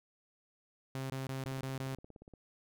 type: tone bursts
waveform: sawtooth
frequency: 133.2 Hz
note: C3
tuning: 31 cents sharp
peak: -33 dBFS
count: 6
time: 0.95-1.95 s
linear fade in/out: 0 ms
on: 150 ms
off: 20 ms
type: click train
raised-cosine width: 2 ms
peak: -39 dBFS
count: 16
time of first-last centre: 1.46-2.337 s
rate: 17.1 Hz
effects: none